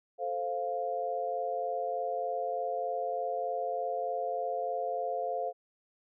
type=chord; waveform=sine; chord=F major; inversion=first; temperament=equal; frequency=440 / 523.3 / 698.5 Hz; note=A4 / C5 / F5; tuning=0 / 0 / 0 cents; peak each=-38 / -35 / -33 dBFS; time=0.18-5.53 s; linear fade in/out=50 ms; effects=none